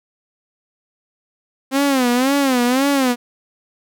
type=tone with vibrato; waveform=sawtooth; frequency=261.6 Hz; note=C4; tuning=in tune; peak=-10 dBFS; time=1.71-3.16 s; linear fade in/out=50 ms; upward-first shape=sine; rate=1.9 Hz; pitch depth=140 cents each way; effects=none